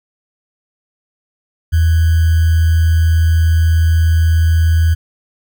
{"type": "tone with sample-and-hold", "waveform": "sine", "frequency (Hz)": 81.7, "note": "E2", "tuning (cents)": -15, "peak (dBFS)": -8, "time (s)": [1.72, 4.95], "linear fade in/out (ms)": 20, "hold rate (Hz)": 1575, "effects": []}